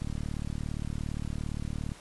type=click train; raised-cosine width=5 ms; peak=-22 dBFS; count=72; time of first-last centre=0.02-1.918 s; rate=37.4 Hz; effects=pink hiss -51 dBFS RMS until 2 s + resampled to 24000 Hz